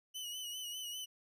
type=tone with vibrato; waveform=sawtooth; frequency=2960 Hz; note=F#7; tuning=in tune; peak=-38 dBFS; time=0.14-1.06 s; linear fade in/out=20 ms; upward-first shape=sine; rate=5 Hz; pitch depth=51 cents each way; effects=none